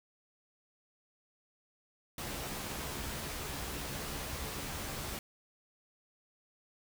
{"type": "noise with comb filter", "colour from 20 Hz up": "pink", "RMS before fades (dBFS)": -40, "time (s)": [2.18, 5.19], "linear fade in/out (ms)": 2, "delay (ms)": 14, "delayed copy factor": 0.5, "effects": []}